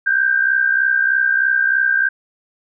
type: tone pair together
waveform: sine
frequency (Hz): 1526.8 / 1590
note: G6 / G6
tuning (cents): -46 / +24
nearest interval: minor second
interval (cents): 70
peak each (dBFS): -19 / -14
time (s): 0.06-2.09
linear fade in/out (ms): 10
effects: none